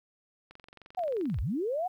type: click train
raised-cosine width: 0.3 ms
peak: -34 dBFS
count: 21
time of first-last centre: 0.51-1.387 s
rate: 22.8 Hz
type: linear two-way sweep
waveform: sine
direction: down then up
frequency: 761 to 46.25 to 761 Hz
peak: -28 dBFS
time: 0.97-1.88 s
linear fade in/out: 10 ms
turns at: 1.4 s
effects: 11-bit